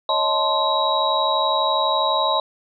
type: tone cluster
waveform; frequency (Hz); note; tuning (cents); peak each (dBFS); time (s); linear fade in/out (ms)
sine; 558 / 630 / 877 / 1044 / 3855; C#5 / D#5 / A5 / C6 / B7; +11 / +21 / -6 / -4 / -43; -27 / -24 / -23 / -22 / -23; 0.09-2.4; 2
effects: none